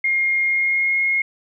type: tone with pitch glide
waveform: sine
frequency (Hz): 2132 to 2153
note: C7 to C7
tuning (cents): +32 to +49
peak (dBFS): -16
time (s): 0.04-1.22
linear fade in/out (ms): 5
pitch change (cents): +17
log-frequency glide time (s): 0.43-0.97
effects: none